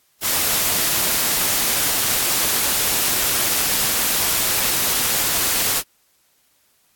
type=noise; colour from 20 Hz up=white; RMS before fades=-19 dBFS; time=0.21-5.83 s; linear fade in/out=50 ms; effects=white hiss -61 dBFS RMS until 6.95 s + AAC 64 kbps